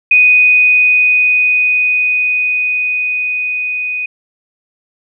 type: tone with level ramp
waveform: sine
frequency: 2489 Hz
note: D#7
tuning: in tune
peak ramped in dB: -4 to -16 dBFS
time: 0.11-4.06 s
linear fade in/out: 5 ms
effects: none